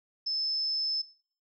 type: tone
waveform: sine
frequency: 5250 Hz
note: E8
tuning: 8 cents flat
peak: -28 dBFS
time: 0.26-1.02 s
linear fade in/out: 10 ms
effects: noise-tail reverb RT60 0.5 s tail -19 dB re dry